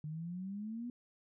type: exponential sweep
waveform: sine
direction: up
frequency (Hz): 149.4 to 246.9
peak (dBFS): -39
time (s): 0.04-0.9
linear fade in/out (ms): 2
effects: none